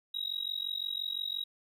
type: tone with amplitude modulation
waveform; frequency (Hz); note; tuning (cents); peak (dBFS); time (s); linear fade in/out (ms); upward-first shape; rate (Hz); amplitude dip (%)
triangle; 3824; A#7; +43; -26; 0.14-1.44; 10; sine; 45.8; 100
effects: tanh soft clip ceiling -27 dBFS